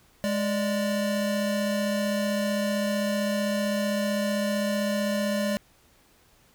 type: tone pair together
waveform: square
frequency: 207.7 / 587.5 Hz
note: G#3 / D5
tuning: 0 / +1 cents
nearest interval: octave + tritone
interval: 1801 cents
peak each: -27 / -29 dBFS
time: 0.24-5.57 s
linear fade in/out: 0 ms
effects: pink hiss -60 dBFS RMS until 6.54 s